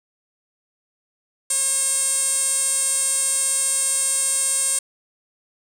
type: tone with band-pass filter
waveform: sawtooth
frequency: 539 Hz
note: C#5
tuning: 49 cents flat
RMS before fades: -21 dBFS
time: 1.5-4.79 s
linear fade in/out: 5 ms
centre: 8500 Hz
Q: 9.7
effects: none